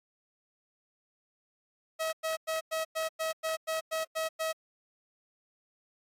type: tone bursts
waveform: sawtooth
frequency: 641 Hz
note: E5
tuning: 49 cents flat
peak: -26 dBFS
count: 11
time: 1.99-4.53 s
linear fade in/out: 20 ms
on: 140 ms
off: 100 ms
effects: AAC 64 kbps